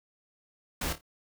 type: noise with echo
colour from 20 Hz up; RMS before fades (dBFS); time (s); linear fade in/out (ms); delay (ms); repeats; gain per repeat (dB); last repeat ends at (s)
pink; -32; 0.81-0.93; 5; 27; 3; -10; 1.011
effects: none